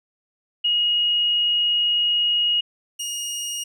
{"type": "tone pair in turn", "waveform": ["sine", "20% pulse"], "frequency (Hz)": [2882, 2862], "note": ["F#7", "F7"], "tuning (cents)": [-46, 42], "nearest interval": "unison", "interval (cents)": 12, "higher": "first", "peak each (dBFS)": [-17, -21], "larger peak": "first", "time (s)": [[0.64, 2.61], [2.99, 3.64]], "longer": "first", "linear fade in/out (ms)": 10, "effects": []}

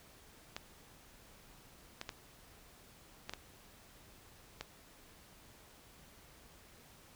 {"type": "clicks", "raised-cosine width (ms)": 0.2, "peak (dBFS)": -23, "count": 6, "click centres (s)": [0.565, 2.014, 2.092, 3.295, 3.336, 4.61], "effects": ["pink hiss -60 dBFS RMS until 7.15 s"]}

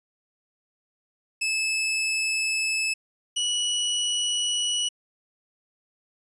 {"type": "tone pair in turn", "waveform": "sawtooth", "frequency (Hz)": [2609, 2936], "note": ["E7", "F#7"], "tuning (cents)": [-18, -14], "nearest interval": "major second", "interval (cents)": 204, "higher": "second", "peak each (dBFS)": -20, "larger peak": "neither", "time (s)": [[1.41, 2.94], [3.36, 4.89]], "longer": "neither", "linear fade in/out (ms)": 10, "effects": ["resampled to 24000 Hz"]}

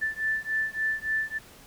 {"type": "beating tone pair", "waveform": "sine", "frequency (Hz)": [1760, 1763.5], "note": ["A6", "A6"], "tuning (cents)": [0, 3], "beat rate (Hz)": 3.5, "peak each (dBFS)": -29, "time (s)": [0.01, 1.39], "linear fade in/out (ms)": 20, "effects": ["pink hiss -51 dBFS RMS until 1.66 s"]}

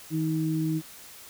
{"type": "tone pair together", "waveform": "sine", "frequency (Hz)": [159.02, 316.4], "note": ["D#3", "D#4"], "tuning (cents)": [38, 29], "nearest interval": "octave", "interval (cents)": 1191, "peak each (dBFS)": -27, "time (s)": [0.1, 0.82], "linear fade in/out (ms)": 50, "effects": ["white hiss -47 dBFS RMS until 1.29 s"]}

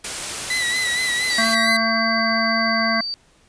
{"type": "noise", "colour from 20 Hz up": "white", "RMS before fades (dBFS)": -27, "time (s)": [0.04, 1.55], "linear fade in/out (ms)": 5}
{"type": "tone with vibrato", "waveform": "30% pulse", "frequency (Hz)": 1975.5, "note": "B6", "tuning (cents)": 0, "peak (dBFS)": -17, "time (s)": [0.5, 1.77], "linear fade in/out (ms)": 5, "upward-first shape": "sine", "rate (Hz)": 4.3, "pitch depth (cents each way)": 54}
{"type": "tone", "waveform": "sine", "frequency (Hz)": 4621, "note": "D8", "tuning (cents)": -29, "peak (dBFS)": -24, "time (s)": [1.3, 3.14], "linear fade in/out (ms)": 0}
{"type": "harmonic tone", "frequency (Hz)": 225.5, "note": "A3", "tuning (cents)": 43, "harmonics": [1, 3, 5, 7, 9], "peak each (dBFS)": [-24, -24, -24, -24, -24], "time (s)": [1.38, 3.01], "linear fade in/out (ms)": 5}
{"effects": ["pink hiss -56 dBFS RMS until 3.48 s", "resampled to 22050 Hz"]}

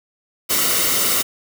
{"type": "noise with comb filter", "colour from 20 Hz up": "white", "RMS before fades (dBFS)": -18, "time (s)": [0.49, 1.23], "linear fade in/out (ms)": 20, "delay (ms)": 1.2, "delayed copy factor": -0.55, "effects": []}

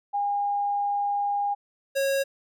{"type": "tone pair in turn", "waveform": ["sine", "square"], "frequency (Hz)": [812, 547.4], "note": ["G#5", "C#5"], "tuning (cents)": [-39, -22], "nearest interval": "perfect fifth", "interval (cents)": 683, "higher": "first", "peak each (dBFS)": -23, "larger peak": "neither", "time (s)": [[0.13, 1.55], [1.95, 2.24]], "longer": "first", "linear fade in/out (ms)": 20, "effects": []}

